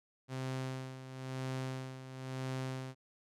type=tone with tremolo; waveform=sawtooth; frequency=130.81 Hz; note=C3; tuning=in tune; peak=-32 dBFS; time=0.28-2.95 s; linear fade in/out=50 ms; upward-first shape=sine; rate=0.99 Hz; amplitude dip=70%; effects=low-pass 9000 Hz 12 dB/octave